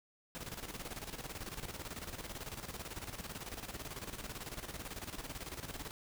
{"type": "noise with tremolo", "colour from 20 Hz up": "pink", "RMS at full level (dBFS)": -43, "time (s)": [0.35, 5.91], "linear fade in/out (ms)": 0, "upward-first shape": "square", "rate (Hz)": 18, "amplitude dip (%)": 65, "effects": []}